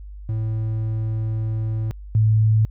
triangle / sine tone pair in turn, 110 / 108.93 Hz, A2 / A2, 0 / -17 cents, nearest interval unison, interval 17 cents, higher first, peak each -19 / -13 dBFS, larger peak second, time 0.29-1.91 / 2.15-2.65 s, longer first, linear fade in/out 0 ms, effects added 50 Hz sine -34 dBFS peak until 2.7 s

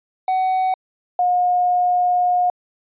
triangle / sine tone pair in turn, 750 / 718.2 Hz, F#5 / F5, +23 / +48 cents, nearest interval minor second, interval 75 cents, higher first, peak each -14 dBFS, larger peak neither, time 0.28-0.74 / 1.19-2.5 s, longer second, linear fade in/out 2 ms, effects resampled to 8000 Hz

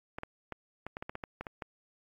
clicks, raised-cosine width 0.5 ms, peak -23 dBFS, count 12, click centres 0.185 / 0.234 / 0.523 / 0.866 / 0.969 / 1.025 / 1.095 / 1.154 / 1.238 / 1.41 / 1.468 / 1.622 s, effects AAC 64 kbps

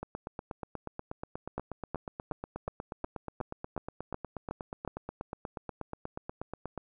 two click trains, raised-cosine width 1 ms, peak -20 / -23 dBFS, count 10 / 57, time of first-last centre 1.58-4.877 / 0.03-6.777 s, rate 2.73 / 8.3 Hz, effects none

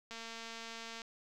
click train, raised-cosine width 0.2 ms, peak -29 dBFS, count 208, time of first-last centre 0.11-1.018 s, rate 228 Hz, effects none

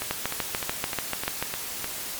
two click trains, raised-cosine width 0.3 ms, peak -13 / -9 dBFS, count 7 / 10, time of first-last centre 0.02-1.844 / 0.11-1.426 s, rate 3.29 / 6.84 Hz, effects white hiss -34 dBFS RMS until 2.19 s + MP3 96 kbps

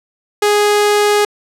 sawtooth tone, 414.9 Hz, G#4, 2 cents flat, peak -6 dBFS, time 0.42-1.25 s, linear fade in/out 5 ms, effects low-pass 12000 Hz 12 dB/octave

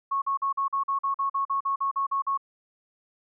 sine tone bursts, 1100 Hz, C#6, 14 cents flat, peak -23 dBFS, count 15, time 0.11-2.376 s, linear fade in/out 10 ms, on 110 ms, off 44 ms, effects none

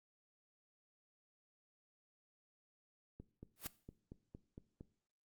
click train, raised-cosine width 3 ms, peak -38 dBFS, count 8, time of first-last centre 3.2-4.809 s, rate 4.35 Hz
white noise with exponential growth, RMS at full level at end -39 dBFS, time 3.56-3.67 s, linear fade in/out 2 ms, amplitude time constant 23 ms
effects noise-tail reverb RT60 0.5 s tail -18 dB re dry + Opus 48 kbps

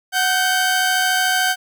sawtooth tone pair together, 740 / 1553.6 Hz, F#5 / G6, 0 / -16 cents, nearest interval octave + minor second, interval 1284 cents, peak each -16 / -14 dBFS, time 0.12-1.56 s, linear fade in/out 50 ms, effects none

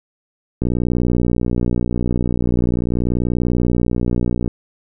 click train, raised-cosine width 3 ms, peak -6 dBFS, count 234, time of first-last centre 0.62-4.478 s, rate 60.4 Hz, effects none

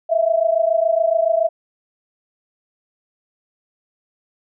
sine tone pair together, 645 / 672.1 Hz, E5 / E5, -38 / +33 cents, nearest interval minor second, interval 71 cents, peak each -17 dBFS, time 0.09-1.49 s, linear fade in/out 20 ms, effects none

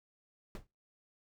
brown noise with exponential decay, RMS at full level -36 dBFS, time 0.55-0.67 s, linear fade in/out 1 ms, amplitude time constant 25 ms, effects noise-tail reverb RT60 0.3 s tail -26 dB re dry

